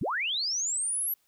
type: linear sweep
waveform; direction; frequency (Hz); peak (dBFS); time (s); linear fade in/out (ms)
sine; up; 67.8 to 11930; -27; 0.01-1.14; 5
effects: white hiss -70 dBFS RMS until 1.27 s